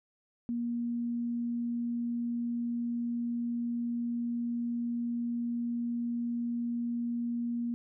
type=tone; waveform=sine; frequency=237.1 Hz; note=A#3; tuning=30 cents sharp; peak=-30 dBFS; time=0.49-7.74 s; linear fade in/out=0 ms; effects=none